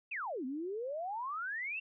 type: exponential two-way sweep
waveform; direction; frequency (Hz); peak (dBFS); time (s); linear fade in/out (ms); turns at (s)
sine; down then up; 2770 to 246.9 to 2770; -36; 0.11-1.8; 10; 0.45
effects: none